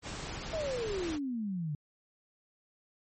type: noise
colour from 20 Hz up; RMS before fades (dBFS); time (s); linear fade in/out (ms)
pink; -40; 0.02-1.19; 50
type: exponential sweep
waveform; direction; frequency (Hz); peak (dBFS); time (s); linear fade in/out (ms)
sine; down; 664 to 143; -32; 0.53-1.75; 2
effects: MP3 32 kbps